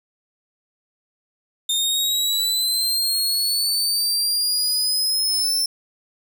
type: linear sweep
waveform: sawtooth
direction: up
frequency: 3633 to 5350 Hz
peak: -16 dBFS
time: 1.69-5.66 s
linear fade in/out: 5 ms
effects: none